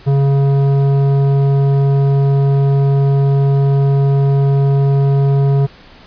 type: tone with tanh clipping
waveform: triangle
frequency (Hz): 138.7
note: C#3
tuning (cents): +1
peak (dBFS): -11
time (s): 0.06-5.67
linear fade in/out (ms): 20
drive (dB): 16
effects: pink hiss -41 dBFS RMS until 6.06 s + resampled to 11025 Hz